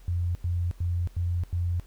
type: tone bursts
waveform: sine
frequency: 87.31 Hz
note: F2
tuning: in tune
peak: -24 dBFS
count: 5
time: 0.08-1.798 s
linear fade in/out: 0 ms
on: 270 ms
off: 92 ms
effects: added 42 Hz sine -47 dBFS peak until 1.86 s + pink hiss -60 dBFS RMS until 1.86 s